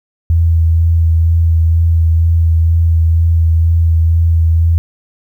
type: tone with vibrato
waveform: sine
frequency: 82.41 Hz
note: E2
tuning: in tune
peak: -7 dBFS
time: 0.3-4.78 s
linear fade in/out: 0 ms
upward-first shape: sine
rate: 2.1 Hz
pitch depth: 18 cents each way
effects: 8-bit